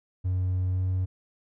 triangle tone with pitch glide, 92.2 to 93 Hz, F#2 to F#2, -6 to +9 cents, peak -21 dBFS, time 0.24-1.06 s, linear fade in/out 20 ms, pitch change +15 cents, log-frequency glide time 0.71-0.81 s, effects tanh soft clip ceiling -18 dBFS

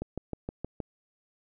click train, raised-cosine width 2 ms, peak -20 dBFS, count 6, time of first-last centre 0.02-0.802 s, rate 6.39 Hz, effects none

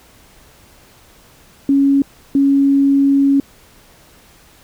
sine tone bursts at uneven times, 277.2 Hz, C#4, in tune, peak -9 dBFS, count 2, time 1.69-2.02 / 2.35-3.4 s, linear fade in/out 2 ms, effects pink hiss -47 dBFS RMS until 4.63 s

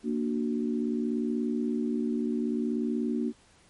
sine chord, Bb augmented, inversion none, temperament equal, 233.1 / 293.7 / 370 Hz, Bb3 / D4 / F#4, 0 / 0 / 0 cents, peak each -28 / -32 / -34 dBFS, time 0.03-3.33 s, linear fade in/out 50 ms, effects pink hiss -60 dBFS RMS until 3.69 s + MP3 48 kbps

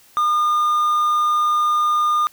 triangle tone with quantisation, 1213 Hz, D#6, 44 cents flat, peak -13 dBFS, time 0.17-2.27 s, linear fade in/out 0 ms, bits 7, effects white hiss -51 dBFS RMS until 2.32 s

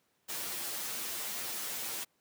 white noise with comb filter, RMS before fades -38 dBFS, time 0.28-2.05 s, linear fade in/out 20 ms, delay 8.7 ms, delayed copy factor +0.95, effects pink hiss -74 dBFS RMS until 2.2 s + high-pass 150 Hz 12 dB/octave

